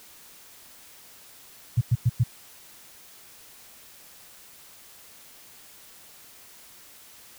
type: tone bursts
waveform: sine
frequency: 119.2 Hz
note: A#2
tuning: 39 cents sharp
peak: -16 dBFS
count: 4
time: 1.77-2.238 s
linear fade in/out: 10 ms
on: 42 ms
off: 100 ms
effects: white hiss -50 dBFS RMS until 7.38 s